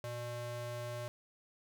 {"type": "ring-modulated tone", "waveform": "square", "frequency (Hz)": 242.1, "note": "B3", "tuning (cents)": -34, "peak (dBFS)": -37, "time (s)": [0.04, 1.08], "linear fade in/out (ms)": 0, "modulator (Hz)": 359, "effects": []}